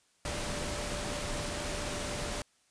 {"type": "tone in noise", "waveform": "sine", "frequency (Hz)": 587.3, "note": "D5", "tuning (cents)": 0, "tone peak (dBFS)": -42, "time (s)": [0.25, 2.42], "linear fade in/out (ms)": 2, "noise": "pink", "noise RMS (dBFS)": -36, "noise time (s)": [0.25, 2.42], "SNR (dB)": -9, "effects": ["white hiss -69 dBFS RMS until 2.7 s", "resampled to 22050 Hz"]}